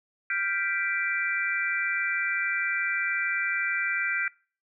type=chord; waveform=sine; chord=G dominant seventh; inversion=third; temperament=equal; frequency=1396.9 / 1568 / 1975.5 / 2349 Hz; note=F6 / G6 / B6 / D7; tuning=0 / 0 / 0 / 0 cents; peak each=-33 / -30 / -31 / -31 dBFS; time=0.3-4.28 s; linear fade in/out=2 ms; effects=noise-tail reverb RT60 0.4 s tail -23 dB re dry